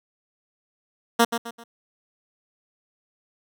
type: tone with echo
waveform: 10% pulse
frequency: 233.1 Hz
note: A#3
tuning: in tune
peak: -6 dBFS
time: 1.19-1.25 s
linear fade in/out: 10 ms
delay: 130 ms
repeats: 3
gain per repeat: -9 dB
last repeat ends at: 1.64 s
effects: none